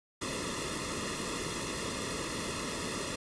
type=noise with comb filter; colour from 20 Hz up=pink; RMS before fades=-36 dBFS; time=0.21-3.16 s; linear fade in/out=10 ms; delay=1.3 ms; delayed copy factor=-0.85; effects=resampled to 22050 Hz